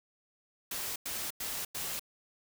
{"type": "noise bursts", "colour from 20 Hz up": "white", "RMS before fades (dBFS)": -37, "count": 4, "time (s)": [0.71, 1.995], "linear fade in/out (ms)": 5, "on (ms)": 250, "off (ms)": 95, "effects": []}